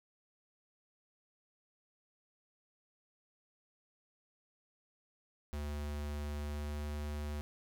square tone with pitch glide, 73.5 to 74.1 Hz, D2 to D2, +2 to +16 cents, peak -38 dBFS, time 5.53-7.41 s, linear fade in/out 0 ms, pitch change +14 cents, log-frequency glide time 6.39-6.85 s, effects none

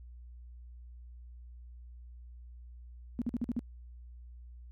sine tone bursts, 239.1 Hz, A#3, 44 cents sharp, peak -29 dBFS, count 6, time 3.19-3.592 s, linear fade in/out 0 ms, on 27 ms, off 48 ms, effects added 60 Hz sine -47 dBFS peak until 4.71 s

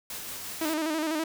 white noise with tremolo, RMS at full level -37 dBFS, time 0.1-0.74 s, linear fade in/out 2 ms, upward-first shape sine, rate 5.7 Hz, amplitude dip 25%
sawtooth tone with vibrato, 313.9 Hz, D#4, 15 cents sharp, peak -23 dBFS, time 0.61-1.24 s, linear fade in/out 5 ms, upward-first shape square, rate 12 Hz, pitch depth 56 cents each way
effects none

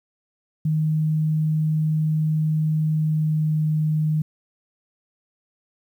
sine tone with pitch glide, 155.56 to 154.57 Hz, D#3 to D#3, 0 to -11 cents, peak -18 dBFS, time 0.65-4.22 s, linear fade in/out 5 ms, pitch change -11 cents, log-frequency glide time 2.93-3.58 s, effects 9-bit

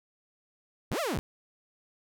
sawtooth linear two-way sweep, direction up then down, 38.73 to 701 to 38.73 Hz, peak -25 dBFS, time 0.91-1.19 s, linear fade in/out 0 ms, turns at 1 s, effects none

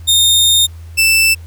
sawtooth tone pair in turn, 3661 / 2653 Hz, A#7 / E7, -32 / +10 cents, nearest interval tritone, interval 558 cents, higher first, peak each -5 dBFS, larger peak neither, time 0.07-0.67 / 0.97-1.35 s, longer first, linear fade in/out 20 ms, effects added 83 Hz sine -29 dBFS peak until 1.46 s + pink hiss -48 dBFS RMS until 1.46 s

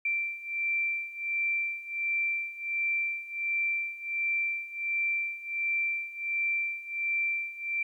sine beating tone pair, 2349 / 2350.4 Hz, D7 / D7, 0 / +1 cents, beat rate 1.4 Hz, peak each -33 / -30 dBFS, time 0.05-7.83 s, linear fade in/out 5 ms, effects 11-bit

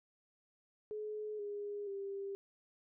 sine tone with pitch steps, 425.3 / 410.1 / 395.4 Hz, G#4 / G#4 / G4, +41 / -22 / +15 cents, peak -39 dBFS, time 0.91-2.35 s, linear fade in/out 0 ms, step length 480 ms, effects none

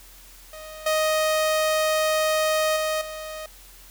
sawtooth tone with level steps, 624 Hz, D#5, 5 cents sharp, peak -34 / -16 / -19 / -29 dBFS, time 0.53-3.46 s, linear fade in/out 2 ms, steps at 0.86 / 2.76 / 3.01 s, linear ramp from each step 5 ms, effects added 42 Hz sine -49 dBFS peak until 3.9 s + white hiss -49 dBFS RMS until 3.9 s

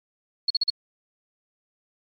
sine tone bursts, 4339 Hz, C#8, 38 cents flat, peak -18 dBFS, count 4, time 0.48-0.702 s, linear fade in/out 5 ms, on 24 ms, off 42 ms, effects MP3 48 kbps

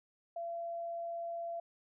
sine tone, 679 Hz, F5, 49 cents flat, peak -37 dBFS, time 0.36-1.6 s, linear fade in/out 5 ms, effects none

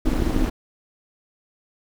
brown noise with amplitude modulation, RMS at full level -17 dBFS, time 0.05-0.5 s, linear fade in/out 10 ms, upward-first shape sine, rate 285 Hz, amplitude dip 90%, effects none

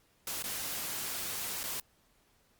white noise with dropouts, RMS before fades -37 dBFS, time 0.27-1.8 s, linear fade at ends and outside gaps 2 ms, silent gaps 0.425-0.439 / 1.632-1.638 s, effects pink hiss -69 dBFS RMS until 2.59 s + Opus 48 kbps

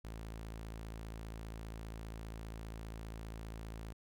sawtooth tone, 55 Hz, A1, in tune, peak -40 dBFS, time 0.04-3.93 s, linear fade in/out 10 ms, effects none

